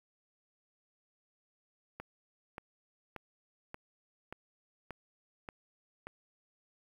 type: click train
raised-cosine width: 0.5 ms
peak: -27 dBFS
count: 8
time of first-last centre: 2-6.07 s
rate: 1.72 Hz
effects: 9-bit